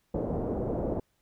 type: low-pass noise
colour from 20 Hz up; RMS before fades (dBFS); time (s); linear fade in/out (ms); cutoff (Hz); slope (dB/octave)
white; -31; 0.14-1; 5; 570; 24
effects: pink hiss -73 dBFS RMS until 1.21 s